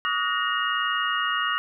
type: tone cluster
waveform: sine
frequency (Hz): 1139 / 1260 / 1449 / 1860 / 2853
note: C#6 / D#6 / F#6 / A#6 / F7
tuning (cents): +47 / +21 / -37 / -4 / +36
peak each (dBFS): -29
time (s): 0.05-1.58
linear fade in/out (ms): 0
effects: none